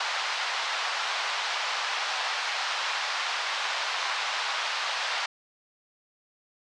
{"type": "band-pass noise", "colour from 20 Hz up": "pink", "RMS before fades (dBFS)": -30, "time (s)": [0, 5.26], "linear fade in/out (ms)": 5, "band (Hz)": [790, 5100], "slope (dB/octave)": 24, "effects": ["resampled to 22050 Hz"]}